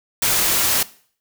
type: noise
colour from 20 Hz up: white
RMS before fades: -18 dBFS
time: 0.22-0.83 s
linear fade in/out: 5 ms
effects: noise-tail reverb RT60 0.5 s tail -19 dB re dry